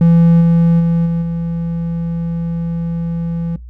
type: tone with level steps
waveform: triangle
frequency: 168 Hz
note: E3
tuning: 33 cents sharp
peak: -4 / -6 / -9 / -12 / -15 dBFS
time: 0.01-3.56 s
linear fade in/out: 2 ms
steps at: 0.4 / 0.79 / 1.05 / 1.21 s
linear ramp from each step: 20 ms
effects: noise-tail reverb RT60 0.2 s tail -23 dB re dry + added 60 Hz sine -30 dBFS peak until 3.69 s